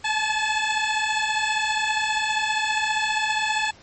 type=beating tone pair; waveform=15% pulse; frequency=854 / 869 Hz; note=G#5 / A5; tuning=+48 / -22 cents; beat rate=15 Hz; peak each=-19 / -17 dBFS; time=0.04-3.71 s; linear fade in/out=10 ms; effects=pink hiss -50 dBFS RMS until 3.82 s + MP3 32 kbps